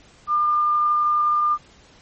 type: tone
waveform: sine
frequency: 1202 Hz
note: D6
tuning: 40 cents sharp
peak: -16 dBFS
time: 0.27-1.58 s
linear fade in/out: 50 ms
effects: pink hiss -51 dBFS RMS until 2.01 s + MP3 32 kbps